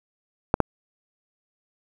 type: clicks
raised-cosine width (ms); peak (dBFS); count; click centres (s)
1; -3; 2; 0.541 / 0.603
effects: 7-bit